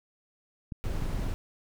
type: clicks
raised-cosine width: 5 ms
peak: -24 dBFS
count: 5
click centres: 0.722 / 1.022 / 1.147 / 1.194 / 1.267 s
type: noise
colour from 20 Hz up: brown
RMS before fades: -31 dBFS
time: 0.84-1.34 s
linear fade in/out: 0 ms
effects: none